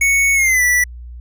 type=tone with pitch glide; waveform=square; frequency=2217 to 1963.7 Hz; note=C#7 to B6; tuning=0 to -10 cents; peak=-12 dBFS; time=0.01-0.84 s; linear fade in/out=5 ms; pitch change=-210 cents; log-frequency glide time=0.34-0.63 s; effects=added 60 Hz sine -30 dBFS peak until 1.2 s